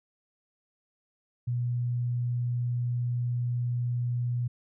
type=tone; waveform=sine; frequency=121.6 Hz; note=B2; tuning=26 cents flat; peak=-26 dBFS; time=1.47-4.48 s; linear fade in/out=10 ms; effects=none